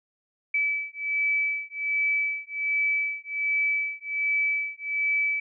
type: beating tone pair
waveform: sine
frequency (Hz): 2301 / 2302.3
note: D7 / D7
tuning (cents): -36 / -35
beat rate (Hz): 1.3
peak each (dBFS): -27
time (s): 0.54-5.4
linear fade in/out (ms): 5
effects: none